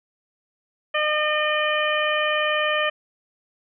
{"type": "harmonic tone", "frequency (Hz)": 607, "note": "D#5", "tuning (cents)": -43, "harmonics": [1, 2, 3, 4, 5], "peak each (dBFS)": [-24, -26, -25, -28, -28], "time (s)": [0.94, 2.9], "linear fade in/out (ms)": 10, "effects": []}